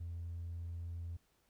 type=tone; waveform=triangle; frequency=84.9 Hz; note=F2; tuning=48 cents flat; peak=-37 dBFS; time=0-1.17 s; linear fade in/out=10 ms; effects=tanh soft clip ceiling -37 dBFS + pink hiss -75 dBFS RMS until 1.49 s